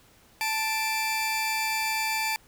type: tone pair together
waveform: sawtooth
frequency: 879.9 / 2349 Hz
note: A5 / D7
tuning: 0 / 0 cents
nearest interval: octave + perfect fourth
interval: 1700 cents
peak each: -25 / -25 dBFS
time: 0.41-2.36 s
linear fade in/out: 0 ms
effects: pink hiss -58 dBFS RMS until 2.47 s